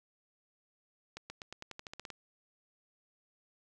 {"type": "accelerating click train", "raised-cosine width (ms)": 0.2, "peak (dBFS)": -26, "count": 12, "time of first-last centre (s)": [1.17, 2.103], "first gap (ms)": 130, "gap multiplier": 0.91, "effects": []}